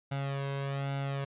sawtooth tone with flanger, 138.5 Hz, C#3, 1 cent flat, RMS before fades -34 dBFS, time 0.11-1.25 s, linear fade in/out 10 ms, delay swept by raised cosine 1.4 to 1.91 ms, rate 1.2 Hz, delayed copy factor +0.75, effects resampled to 8000 Hz

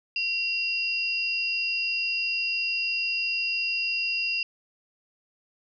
sine tone pair together, 2743 / 4887 Hz, F7 / D#8, -32 / -32 cents, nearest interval minor seventh, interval 1000 cents, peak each -26 / -30 dBFS, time 0.16-4.43 s, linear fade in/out 2 ms, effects none

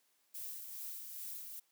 violet noise with tremolo, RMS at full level -44 dBFS, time 0.34-1.6 s, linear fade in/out 10 ms, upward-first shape sine, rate 2.4 Hz, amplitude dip 40%, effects white hiss -75 dBFS RMS until 1.71 s + high-pass 200 Hz 12 dB/octave

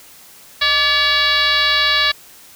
sine tone with frequency modulation, 2821 Hz, F7, 17 cents sharp, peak -12 dBFS, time 0.61-2.12 s, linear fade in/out 10 ms, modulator 551 Hz, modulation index 3, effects white hiss -43 dBFS RMS until 2.55 s

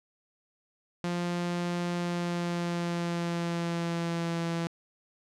sawtooth tone with pitch glide, 174.61 to 167.88 Hz, F3 to E3, 0 to +32 cents, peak -25 dBFS, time 1.04-4.67 s, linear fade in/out 0 ms, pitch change -68 cents, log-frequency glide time 1.94-4.44 s, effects low-pass 7000 Hz 12 dB/octave

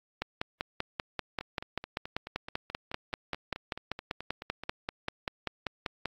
two click trains, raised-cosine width 0.3 ms, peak -15 / -23 dBFS, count 31 / 16, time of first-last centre 0.22-6.057 / 1.41-4.636 s, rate 5.14 / 4.65 Hz, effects AAC 64 kbps

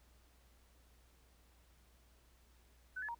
sine tone with pitch steps, 1509 / 1711 / 938 Hz, F#6 / A6 / A#5, +34 / -49 / +11 cents, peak -40 dBFS, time 2.96-3.149 s, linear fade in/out 10 ms, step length 63 ms, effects added 60 Hz sine -66 dBFS peak until 3.19 s + pink hiss -71 dBFS RMS until 3.19 s

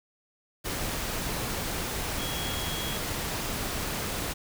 sine tone in noise, 3306 Hz, G#7, 9 cents flat, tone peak -37 dBFS, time 2.18-2.98 s, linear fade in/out 20 ms, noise pink, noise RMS -32 dBFS, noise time 0.64-4.34 s, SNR -8 dB, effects none

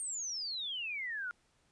sine exponential sweep, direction down, 8880 to 1396.9 Hz, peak -36 dBFS, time 0-1.31 s, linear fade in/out 0 ms, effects pink hiss -72 dBFS RMS until 1.71 s + resampled to 22050 Hz

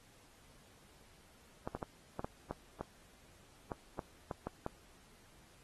clicks, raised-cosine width 1 ms, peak -25 dBFS, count 12, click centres 1.675 / 1.75 / 1.828 / 2.194 / 2.245 / 2.51 / 2.81 / 3.718 / 3.992 / 4.312 / 4.47 / 4.664 s, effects pink hiss -64 dBFS RMS until 5.63 s + AAC 32 kbps

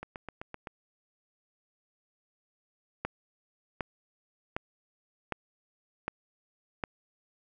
two click trains, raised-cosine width 0.5 ms, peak -16 / -24 dBFS, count 6 / 6, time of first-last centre 3.05-6.838 / 0.03-0.672 s, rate 1.32 / 7.79 Hz, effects none

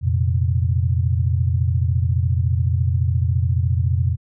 sine chord, F suspended fourth, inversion none, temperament equal, 87.31 / 116.54 / 130.81 Hz, F2 / Bb2 / C3, 0 / 0 / 0 cents, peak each -18 / -21 / -23 dBFS, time 0.01-4.17 s, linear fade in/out 50 ms, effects none

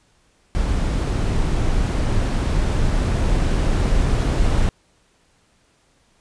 brown noise with level ramp, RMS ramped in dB -20 to -17 dBFS, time 0.55-4.69 s, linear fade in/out 0 ms, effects pink hiss -60 dBFS RMS until 6.2 s + resampled to 22050 Hz

